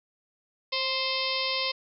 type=harmonic tone with a mistuned harmonic; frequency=523.3 Hz; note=C5; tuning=in tune; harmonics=1 / 2 / 4 / 5 / 6 / 7 / 8 / 9 / 10; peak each=-35 / -35 / -35 / -35 / -35 / -35 / -35 / -35 / -35 dBFS; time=0.72-1.72 s; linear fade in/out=10 ms; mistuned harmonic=1; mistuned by=+23 cents; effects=none